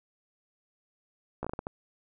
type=slowing click train; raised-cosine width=1 ms; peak=-20 dBFS; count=7; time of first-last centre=1.43-1.669 s; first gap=15 ms; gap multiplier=1.39; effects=none